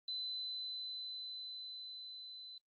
sine tone with level ramp, 4024 Hz, B7, 32 cents sharp, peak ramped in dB -38 to -49 dBFS, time 0.08-2.58 s, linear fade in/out 2 ms, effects noise-tail reverb RT60 0.1 s tail -22 dB re dry + Opus 24 kbps

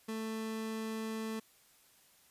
30% pulse tone, 221.1 Hz, A3, 9 cents sharp, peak -34 dBFS, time 0.08-1.4 s, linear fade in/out 10 ms, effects white hiss -65 dBFS RMS until 2.3 s + resampled to 32000 Hz

